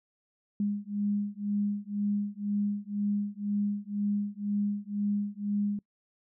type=beating tone pair; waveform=sine; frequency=203.7 / 205.7 Hz; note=G#3 / G#3; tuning=-33 / -16 cents; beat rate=2 Hz; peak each=-31 / -31 dBFS; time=0.6-5.79 s; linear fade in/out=2 ms; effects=noise-tail reverb RT60 0.1 s tail -24 dB re dry